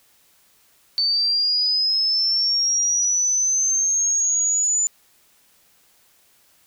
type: linear sweep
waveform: sine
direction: up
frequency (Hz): 4520 to 7040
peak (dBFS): -17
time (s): 0.98-4.87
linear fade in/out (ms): 0
effects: white hiss -58 dBFS RMS until 6.66 s